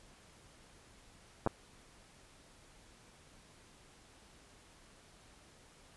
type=clicks; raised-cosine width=1 ms; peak=-17 dBFS; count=2; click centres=1.464 / 1.473 s; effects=pink hiss -61 dBFS RMS until 5.96 s + resampled to 24000 Hz